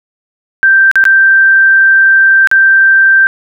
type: tone with dropouts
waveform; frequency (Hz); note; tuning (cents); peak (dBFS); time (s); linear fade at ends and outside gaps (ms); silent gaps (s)
sine; 1568; G6; 0; -3; 0.63-3.27; 0; 0.914-0.956 / 1.04-1.053 / 2.473-2.514
effects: none